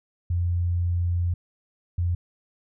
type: tone pair in turn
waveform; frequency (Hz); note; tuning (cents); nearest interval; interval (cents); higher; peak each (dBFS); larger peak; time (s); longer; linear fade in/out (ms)
sine; 87.31 / 87.31; F2 / F2; 0 / 0; unison; 0; neither; -21; neither; 0.3-1.34 / 1.98-2.15; first; 5
effects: none